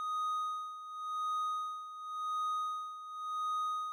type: tone with tremolo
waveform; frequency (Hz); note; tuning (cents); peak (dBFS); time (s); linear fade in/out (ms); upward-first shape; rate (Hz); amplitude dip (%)
triangle; 1246; D#6; +2; -30; 0-3.92; 0; sine; 0.91; 75
effects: none